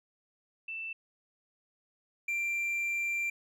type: tone pair in turn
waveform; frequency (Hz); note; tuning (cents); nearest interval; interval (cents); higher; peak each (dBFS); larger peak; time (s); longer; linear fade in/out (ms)
sine / triangle; 2661 / 2364; E7 / D7; +16 / +11; major second; 205; first; -36 / -28; second; 0.68-0.93 / 2.28-3.3; second; 5
effects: none